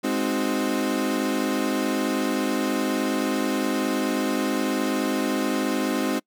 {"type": "chord", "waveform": "35% pulse", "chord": "Ab dominant seventh", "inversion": "none", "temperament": "equal", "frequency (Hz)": [207.7, 261.6, 311.1, 370], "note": ["Ab3", "C4", "Eb4", "Gb4"], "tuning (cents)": [0, 0, 0, 0], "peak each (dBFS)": [-28, -24, -26, -29], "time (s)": [0.03, 6.2], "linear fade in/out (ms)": 20, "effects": ["noise-tail reverb RT60 0.1 s tail -26 dB re dry"]}